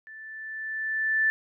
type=tone with level ramp; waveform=sine; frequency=1760 Hz; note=A6; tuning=in tune; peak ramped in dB=-42 to -19 dBFS; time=0.07-1.3 s; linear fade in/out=0 ms; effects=none